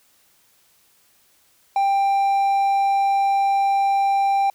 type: tone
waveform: triangle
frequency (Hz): 790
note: G5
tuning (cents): +13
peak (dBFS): -14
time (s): 1.76-4.5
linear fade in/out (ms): 2
effects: white hiss -59 dBFS RMS until 4.54 s